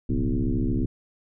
sine tone with frequency modulation, 110 Hz, A2, in tune, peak -21 dBFS, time 0.09-0.86 s, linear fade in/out 5 ms, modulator 68.7 Hz, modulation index 3.2, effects none

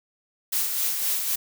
blue noise with tremolo, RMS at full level -24 dBFS, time 0.52-1.36 s, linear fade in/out 10 ms, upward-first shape sine, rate 3.9 Hz, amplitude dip 40%, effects none

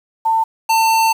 sine / square tone pair in turn, 896 / 896 Hz, A5 / A5, +31 / +31 cents, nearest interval unison, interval 0 cents, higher neither, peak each -12 dBFS, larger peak neither, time 0.25-0.44 / 0.69-1.13 s, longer second, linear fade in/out 10 ms, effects 7-bit

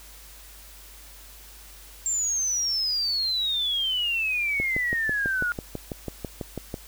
sine exponential sweep, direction down, 7430 to 1414 Hz, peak -23 dBFS, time 2.06-5.52 s, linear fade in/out 0 ms
click train, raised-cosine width 2 ms, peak -17 dBFS, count 14, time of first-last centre 4.6-6.742 s, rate 6.07 Hz
effects added 50 Hz sine -48 dBFS peak until 6.87 s + white hiss -48 dBFS RMS until 6.87 s

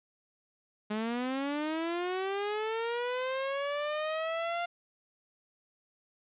sawtooth linear sweep, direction up, 208.2 to 699 Hz, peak -27 dBFS, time 0.9-4.66 s, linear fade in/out 10 ms, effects resampled to 8000 Hz + 10-bit

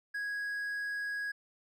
triangle tone, 1657 Hz, G#6, 4 cents flat, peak -32 dBFS, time 0.14-1.32 s, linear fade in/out 10 ms, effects none

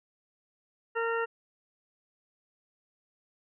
harmonic tone, 459.9 Hz, A#4, 23 cents flat, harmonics 1 / 2 / 3 / 4 / 6, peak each -30 / -36 / -33 / -37 / -43 dBFS, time 0.95-1.26 s, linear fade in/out 20 ms, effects none

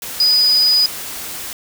sine tone in noise, 4959 Hz, D#8, 7 cents flat, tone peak -10 dBFS, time 0.2-0.86 s, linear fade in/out 2 ms, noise white, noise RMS -28 dBFS, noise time 0.02-1.53 s, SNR +15 dB, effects none

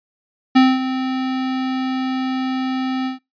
square tone with ADSR envelope, 260 Hz, C4, 11 cents flat, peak -8 dBFS, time 0.55-3.19 s, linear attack 15 ms, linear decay 220 ms, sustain -12 dB, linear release 130 ms, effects noise-tail reverb RT60 0.2 s tail -22 dB re dry + resampled to 11025 Hz

